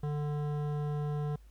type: tone with hard clipping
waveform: sine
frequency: 147.7 Hz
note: D3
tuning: 10 cents sharp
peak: -33 dBFS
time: 0.03-1.36 s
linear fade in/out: 5 ms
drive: 14 dB
effects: added 52 Hz sine -52 dBFS peak until 1.5 s + pink hiss -69 dBFS RMS until 1.5 s